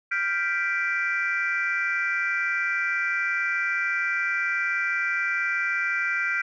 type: chord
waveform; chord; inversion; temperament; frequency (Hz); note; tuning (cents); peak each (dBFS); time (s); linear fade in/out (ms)
sine; G dominant seventh; third; equal; 1396.9 / 1568 / 1975.5 / 2349; F6 / G6 / B6 / D7; 0 / 0 / 0 / 0; -28; 0.11-6.42; 10
effects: tanh soft clip ceiling -15 dBFS